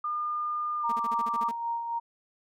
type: tone with pitch glide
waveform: sine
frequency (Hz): 1210 to 1174.9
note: D#6 to D6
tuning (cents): -49 to 0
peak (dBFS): -28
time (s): 0.04-1.49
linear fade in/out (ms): 5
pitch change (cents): -51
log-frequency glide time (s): 0.76-1.04
type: tone with tremolo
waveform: sine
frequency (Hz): 932.3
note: A#5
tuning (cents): 0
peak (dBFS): -27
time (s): 0.83-2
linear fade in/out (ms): 20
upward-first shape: sine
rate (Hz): 3.7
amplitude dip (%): 45
type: tone bursts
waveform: sawtooth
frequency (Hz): 227.3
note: A#3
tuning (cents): -43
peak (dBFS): -34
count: 9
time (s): 0.89-1.514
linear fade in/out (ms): 5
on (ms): 32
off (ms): 42
effects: none